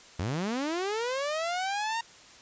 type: linear sweep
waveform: sawtooth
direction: up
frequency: 77.9 to 932.3 Hz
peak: -25 dBFS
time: 0.19-2.01 s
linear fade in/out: 5 ms
effects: white hiss -52 dBFS RMS until 2.41 s + resampled to 16000 Hz